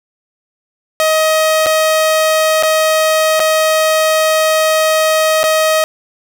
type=tone with dropouts; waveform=sawtooth; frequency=630 Hz; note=D#5; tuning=21 cents sharp; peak=-6 dBFS; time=1-5.84 s; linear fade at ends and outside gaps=0 ms; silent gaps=1.661-1.666 / 2.626-2.633 / 3.395-3.401 / 5.432-5.439 s; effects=none